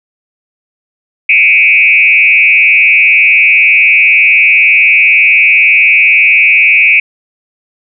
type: tone with frequency modulation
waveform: sine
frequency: 2400 Hz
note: D7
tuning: 37 cents sharp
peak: -3 dBFS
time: 1.29-7 s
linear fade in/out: 5 ms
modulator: 142 Hz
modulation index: 1.4
effects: none